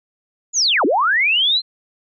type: linear two-way sweep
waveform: sine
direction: down then up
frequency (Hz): 7070 to 246.8 to 4197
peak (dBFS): -13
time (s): 0.53-1.62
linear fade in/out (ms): 50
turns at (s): 0.85
effects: none